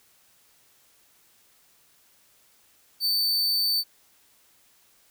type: tone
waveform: 45% pulse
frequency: 4549 Hz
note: C#8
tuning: 44 cents sharp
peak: -21 dBFS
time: 3-3.84 s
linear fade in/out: 50 ms
effects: white hiss -61 dBFS RMS until 5.1 s